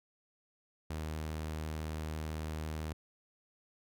sawtooth tone, 78 Hz, D#2, 5 cents sharp, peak -33 dBFS, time 0.9-2.93 s, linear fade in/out 5 ms, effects none

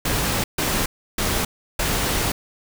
pink noise bursts at uneven times, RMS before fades -22 dBFS, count 4, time 0.05-0.44 / 0.58-0.86 / 1.18-1.45 / 1.79-2.32 s, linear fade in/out 5 ms, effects none

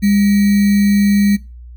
sine tone with sample-and-hold, 202.4 Hz, G#3, 44 cents flat, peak -9 dBFS, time 0.02-1.37 s, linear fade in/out 20 ms, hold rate 2100 Hz, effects noise-tail reverb RT60 0.3 s tail -23 dB re dry + added 60 Hz sine -32 dBFS peak until 1.76 s

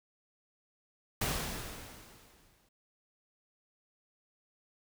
pink noise with exponential decay, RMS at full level -31 dBFS, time 1.21-2.69 s, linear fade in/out 5 ms, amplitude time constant 320 ms, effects none

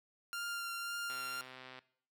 sawtooth tone with vibrato, 1392 Hz, F6, 6 cents flat, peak -35 dBFS, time 0.33-1.41 s, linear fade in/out 0 ms, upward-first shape triangle, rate 1.9 Hz, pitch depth 15 cents each way
click train, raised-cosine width 0.3 ms, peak -34 dBFS, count 90, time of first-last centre 1.1-1.79 s, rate 129 Hz
effects noise-tail reverb RT60 0.6 s tail -19 dB re dry + high-pass 150 Hz 12 dB/octave

